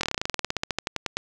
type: slowing click train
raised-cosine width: 0.2 ms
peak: -8 dBFS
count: 22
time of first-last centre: 0.01-1.17 s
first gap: 23 ms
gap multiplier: 1.08
effects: none